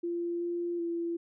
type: tone with pitch steps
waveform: sine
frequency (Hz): 343.9 / 346 / 339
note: F4 / F4 / E4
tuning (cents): -27 / -16 / +49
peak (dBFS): -30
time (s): 0.03-1.17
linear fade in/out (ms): 10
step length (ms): 380
effects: none